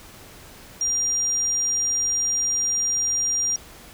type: tone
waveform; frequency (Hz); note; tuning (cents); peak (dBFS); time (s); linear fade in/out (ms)
sine; 5700; F8; +34; -20; 0.81-3.56; 2
effects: pink hiss -45 dBFS RMS until 3.93 s